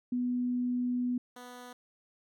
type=tone pair in turn; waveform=sine / 10% pulse; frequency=246.9 / 246.9 Hz; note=B3 / B3; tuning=0 / 0 cents; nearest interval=unison; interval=0 cents; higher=neither; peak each=-28 / -37 dBFS; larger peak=first; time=0.12-1.18 / 1.36-1.73 s; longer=first; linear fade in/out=5 ms; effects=none